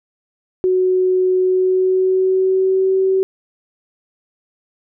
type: tone with pitch glide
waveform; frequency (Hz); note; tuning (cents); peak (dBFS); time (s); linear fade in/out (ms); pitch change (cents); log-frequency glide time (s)
sine; 370 to 380.8; F#4 to F#4; 0 to +50; -12; 0.64-3.23; 0; +50; 1.39-2.95
effects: none